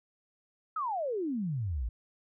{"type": "exponential sweep", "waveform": "sine", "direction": "down", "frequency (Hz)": [1326, 51.91], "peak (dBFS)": -30, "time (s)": [0.76, 1.89], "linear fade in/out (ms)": 5, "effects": []}